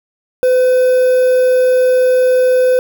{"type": "tone with quantisation", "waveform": "triangle", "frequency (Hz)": 507, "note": "B4", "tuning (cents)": 45, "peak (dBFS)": -6, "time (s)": [0.43, 2.79], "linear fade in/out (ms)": 0, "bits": 5, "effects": []}